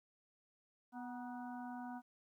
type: harmonic tone with a mistuned harmonic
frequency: 246.9 Hz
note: B3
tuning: in tune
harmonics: 1 / 3 / 4 / 5 / 6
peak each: -46 / -49 / -53 / -61 / -57 dBFS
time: 0.92-2.02 s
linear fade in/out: 50 ms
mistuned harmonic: 4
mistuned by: -52 cents
effects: 13-bit